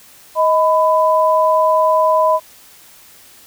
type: tone pair together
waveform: sine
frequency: 630 / 1000.1 Hz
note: D#5 / B5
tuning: +21 / +21 cents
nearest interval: minor sixth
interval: 800 cents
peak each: -13 dBFS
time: 0.35-2.4 s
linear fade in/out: 50 ms
effects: white hiss -44 dBFS RMS until 3.46 s